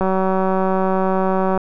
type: click train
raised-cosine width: 1 ms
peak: -6 dBFS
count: 297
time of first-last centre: 0.01-1.576 s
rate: 189 Hz
effects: none